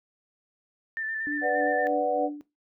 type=tone with vibrato; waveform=sine; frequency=1775 Hz; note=A6; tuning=15 cents sharp; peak=-29 dBFS; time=0.97-1.87 s; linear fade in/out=0 ms; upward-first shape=square; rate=8.6 Hz; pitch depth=20 cents each way
type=tone with tremolo; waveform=sine; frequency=293.7 Hz; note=D4; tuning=in tune; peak=-28 dBFS; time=1.27-2.41 s; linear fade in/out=0 ms; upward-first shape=sine; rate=3.3 Hz; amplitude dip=70%
type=chord; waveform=sine; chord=B minor; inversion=none; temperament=equal; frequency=493.9 / 587.3 / 740 Hz; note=B4 / D5 / F#5; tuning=0 / 0 / 0 cents; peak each=-27 / -28 / -26 dBFS; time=1.41-2.3 s; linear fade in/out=50 ms
effects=noise-tail reverb RT60 0.2 s tail -17 dB re dry